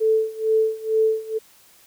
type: tone with tremolo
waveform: sine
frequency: 440 Hz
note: A4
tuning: in tune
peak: -14 dBFS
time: 0-1.39 s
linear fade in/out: 20 ms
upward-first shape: sine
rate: 2.2 Hz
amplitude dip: 90%
effects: white hiss -53 dBFS RMS until 1.86 s